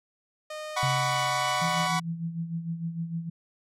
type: tone with pitch glide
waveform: sawtooth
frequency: 614 to 605.9 Hz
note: D#5 to D#5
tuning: -23 to -46 cents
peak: -31 dBFS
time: 0.5-1.87 s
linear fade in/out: 5 ms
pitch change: -23 cents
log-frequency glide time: 0.98-1.28 s
type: chord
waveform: sawtooth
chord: F# suspended fourth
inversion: none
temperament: equal with one note detuned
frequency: 740 / 987.8 / 1125.5 Hz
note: F#5 / B5 / C#6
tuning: 0 / 0 / +26 cents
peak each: -26 dBFS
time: 0.76-2 s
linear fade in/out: 10 ms
type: tone with exponential decay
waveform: sine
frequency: 133.9 Hz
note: C3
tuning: 40 cents sharp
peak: -25 dBFS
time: 0.83-2.4 s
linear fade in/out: 0 ms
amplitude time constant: 340 ms
type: tone with tremolo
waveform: sine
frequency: 166.6 Hz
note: E3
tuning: 19 cents sharp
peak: -27 dBFS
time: 1.61-3.3 s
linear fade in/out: 10 ms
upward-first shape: sine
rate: 6.6 Hz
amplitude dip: 65%
effects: low-pass 9000 Hz 12 dB/octave